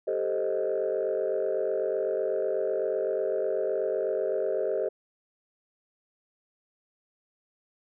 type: chord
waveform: sine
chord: A half-diminished seventh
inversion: third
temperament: equal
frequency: 392 / 440 / 523.3 / 622.3 Hz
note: G4 / A4 / C5 / Eb5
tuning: 0 / 0 / 0 / 0 cents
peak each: -30 dBFS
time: 0.07-4.89 s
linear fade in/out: 10 ms
effects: tanh soft clip ceiling -19 dBFS